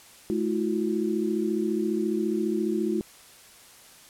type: tone cluster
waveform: sine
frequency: 214 / 327 / 361.6 Hz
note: A3 / E4 / F#4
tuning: -48 / -14 / -40 cents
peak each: -28 dBFS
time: 0.3-3.01 s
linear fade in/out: 0 ms
effects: white hiss -51 dBFS RMS until 4.09 s + low-pass 12000 Hz 12 dB/octave